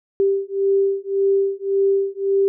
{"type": "beating tone pair", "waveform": "sine", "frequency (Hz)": [392, 393.8], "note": ["G4", "G4"], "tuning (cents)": [0, 8], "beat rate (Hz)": 1.8, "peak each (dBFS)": -19, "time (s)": [0.2, 2.48], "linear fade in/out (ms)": 0, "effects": []}